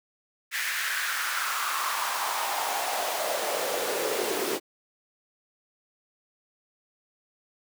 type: noise with high-pass filter sweep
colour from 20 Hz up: pink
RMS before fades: -29 dBFS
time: 0.51-4.6 s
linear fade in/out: 50 ms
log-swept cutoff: 1900 to 360 Hz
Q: 3.6
effects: none